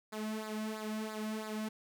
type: tone with flanger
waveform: sawtooth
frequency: 216.3 Hz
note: A3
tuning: 29 cents flat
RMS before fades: -39 dBFS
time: 0.12-1.69 s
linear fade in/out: 10 ms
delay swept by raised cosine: 0.33 to 2.23 ms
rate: 3 Hz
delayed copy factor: -0.75
effects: none